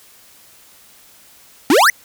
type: exponential sweep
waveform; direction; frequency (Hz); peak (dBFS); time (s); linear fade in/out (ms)
square; up; 250.3 to 2100; -9; 1.7-1.9; 2
effects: white hiss -47 dBFS RMS until 2.04 s